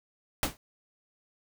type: noise with exponential decay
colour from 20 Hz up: pink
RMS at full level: -23 dBFS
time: 0.43-0.57 s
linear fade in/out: 1 ms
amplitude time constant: 30 ms
effects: none